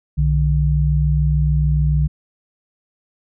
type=tone pair together; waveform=sine; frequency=63.03 / 149.9 Hz; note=B1 / D3; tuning=+36 / +36 cents; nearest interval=octave + minor third; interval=1500 cents; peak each=-16 dBFS; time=0.17-2.08 s; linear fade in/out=20 ms; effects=none